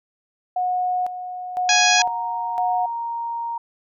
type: tone with tremolo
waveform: sine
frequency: 728 Hz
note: F#5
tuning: 28 cents flat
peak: -19 dBFS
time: 0.56-2.86 s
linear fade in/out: 5 ms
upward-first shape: square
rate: 0.99 Hz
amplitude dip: 65%
type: harmonic tone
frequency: 830.6 Hz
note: G#5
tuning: in tune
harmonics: 1 / 2 / 3 / 4 / 5 / 6 / 7 / 8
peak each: -26 / -21 / -20 / -23 / -25 / -24 / -23 / -25 dBFS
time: 1.69-2.02 s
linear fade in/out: 2 ms
type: tone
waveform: sine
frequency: 932.3 Hz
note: A#5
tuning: in tune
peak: -24 dBFS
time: 1.99-3.58 s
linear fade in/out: 5 ms
effects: none